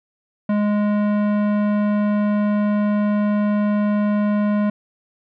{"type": "tone with tanh clipping", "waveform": "sine", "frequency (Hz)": 207.7, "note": "G#3", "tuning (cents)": 0, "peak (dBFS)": -18, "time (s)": [0.49, 4.7], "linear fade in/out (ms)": 5, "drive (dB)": 16, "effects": []}